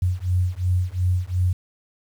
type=beating tone pair; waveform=sine; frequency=89.3 / 92.1 Hz; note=F2 / F#2; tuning=+39 / -7 cents; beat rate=2.8 Hz; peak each=-22 / -22 dBFS; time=0.02-1.53 s; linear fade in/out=5 ms; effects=8-bit